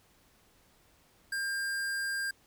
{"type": "tone", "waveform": "square", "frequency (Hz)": 1600, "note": "G6", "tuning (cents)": 35, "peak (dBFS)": -32, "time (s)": [1.32, 2.31], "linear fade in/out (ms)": 5, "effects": ["pink hiss -65 dBFS RMS until 2.46 s"]}